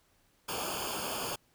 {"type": "noise with comb filter", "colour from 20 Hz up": "pink", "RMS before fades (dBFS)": -36, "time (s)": [0.48, 1.36], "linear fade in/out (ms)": 10, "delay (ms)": 0.51, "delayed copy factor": -0.9, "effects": ["pink hiss -69 dBFS RMS until 1.54 s"]}